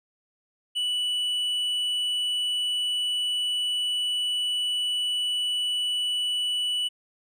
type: tone with tanh clipping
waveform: sine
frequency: 2960 Hz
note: F#7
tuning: in tune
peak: -25 dBFS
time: 0.75-6.89 s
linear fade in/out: 20 ms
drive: 5 dB
effects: none